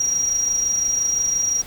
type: tone with amplitude modulation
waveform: sine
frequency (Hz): 5710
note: F8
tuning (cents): +37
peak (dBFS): -14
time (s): 0-1.62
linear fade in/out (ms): 5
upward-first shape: sine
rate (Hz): 25.8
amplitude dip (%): 55
effects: tanh soft clip ceiling -14 dBFS + pink hiss -40 dBFS RMS until 1.66 s